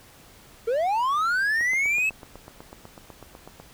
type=linear sweep; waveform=triangle; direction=up; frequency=436.1 to 2631 Hz; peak=-19 dBFS; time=0.67-2.1 s; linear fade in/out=10 ms
type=click train; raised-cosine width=1 ms; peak=-27 dBFS; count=17; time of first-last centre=1.61-3.6 s; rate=8.04 Hz
effects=pink hiss -51 dBFS RMS until 3.73 s